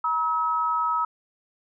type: tone pair together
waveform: sine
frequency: 955.5 / 1285 Hz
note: A#5 / E6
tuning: +43 / -45 cents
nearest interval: perfect fourth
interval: 512 cents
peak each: -26 / -23 dBFS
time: 0.04-1.05 s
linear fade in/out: 5 ms
effects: none